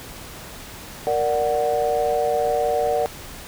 sine chord, Bb augmented, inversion none, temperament equal, 466.2 / 587.3 / 740 Hz, Bb4 / D5 / F#5, 0 / 0 / 0 cents, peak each -22 dBFS, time 1.07-3.06 s, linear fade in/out 0 ms, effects tanh soft clip ceiling -10 dBFS + pink hiss -38 dBFS RMS until 3.47 s

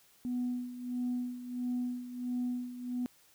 sine tone with tremolo, 246.9 Hz, B3, in tune, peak -29 dBFS, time 0.25-3.06 s, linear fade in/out 0 ms, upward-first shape sine, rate 1.5 Hz, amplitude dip 75%, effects tanh soft clip ceiling -27 dBFS + white hiss -64 dBFS RMS until 3.34 s

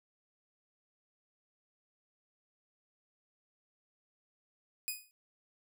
5% pulse tone with exponential decay, 2489 Hz, D#7, in tune, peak -22 dBFS, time 4.88-5.11 s, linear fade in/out 0 ms, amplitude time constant 50 ms, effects none

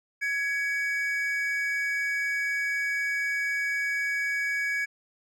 triangle tone pair together, 1667.4 / 2262 Hz, G#6 / C#7, +6 / +34 cents, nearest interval perfect fourth, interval 528 cents, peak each -27 / -27 dBFS, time 0.21-4.86 s, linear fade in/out 20 ms, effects none

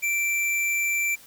square tone, 2344 Hz, D7, 4 cents flat, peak -23 dBFS, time 0.02-1.16 s, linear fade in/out 20 ms, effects white hiss -50 dBFS RMS until 1.26 s

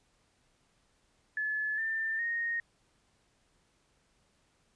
sine tone with pitch steps, 1721 / 1788.9 / 1859.5 Hz, A6 / A6 / A#6, -39 / +28 / -5 cents, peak -30 dBFS, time 1.37-2.6 s, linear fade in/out 2 ms, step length 410 ms, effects pink hiss -71 dBFS RMS until 4.75 s + resampled to 22050 Hz

